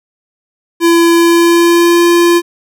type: tone with pitch glide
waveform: square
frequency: 337.7 to 344.2 Hz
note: E4 to F4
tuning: +42 to -25 cents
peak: -6 dBFS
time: 0.8-2.42 s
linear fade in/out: 50 ms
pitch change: +33 cents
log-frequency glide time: 1.13-2.06 s
effects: none